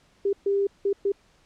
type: tone bursts at uneven times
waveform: sine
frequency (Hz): 398.1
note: G4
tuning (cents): +27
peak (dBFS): -20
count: 4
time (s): 0.25-0.33 / 0.46-0.67 / 0.85-0.93 / 1.05-1.12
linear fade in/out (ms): 5
effects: pink hiss -61 dBFS RMS until 1.45 s + low-pass 7000 Hz 12 dB/octave